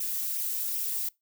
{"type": "noise with flanger", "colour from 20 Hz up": "violet", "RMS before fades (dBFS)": -31, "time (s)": [0, 1.09], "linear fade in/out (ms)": 5, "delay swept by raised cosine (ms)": [0.33, 3.93], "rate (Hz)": 2.6, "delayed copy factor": 0.75, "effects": ["noise-tail reverb RT60 0.2 s tail -24 dB re dry"]}